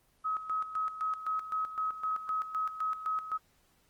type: tone with tremolo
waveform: sine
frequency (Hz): 1275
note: D#6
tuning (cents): +42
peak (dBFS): -29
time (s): 0.24-3.38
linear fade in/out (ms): 20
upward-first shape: square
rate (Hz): 3.9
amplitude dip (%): 70
effects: pink hiss -69 dBFS RMS until 3.89 s + Opus 24 kbps